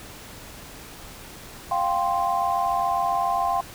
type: chord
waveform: sine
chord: F suspended second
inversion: none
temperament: just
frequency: 698.5 / 785.8 / 1047.7 Hz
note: F5 / G5 / C6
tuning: 0 / +4 / +2 cents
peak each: -25 dBFS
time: 1.71-3.61 s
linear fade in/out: 5 ms
effects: pink hiss -42 dBFS RMS until 3.74 s